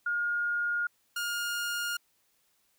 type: tone pair in turn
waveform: sine / sawtooth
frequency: 1425 / 1417.7 Hz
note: F6 / F6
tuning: +34 / +26 cents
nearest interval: unison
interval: 8 cents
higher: first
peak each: -27 dBFS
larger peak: neither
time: 0.06-0.87 / 1.16-1.97 s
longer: neither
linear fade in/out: 5 ms
effects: white hiss -71 dBFS RMS until 2.78 s